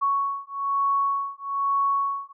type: beating tone pair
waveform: sine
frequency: 1111 / 1112.1 Hz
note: C#6 / C#6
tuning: +4 / +5 cents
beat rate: 1.1 Hz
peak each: -25 dBFS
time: 0.01-2.33 s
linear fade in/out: 20 ms
effects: none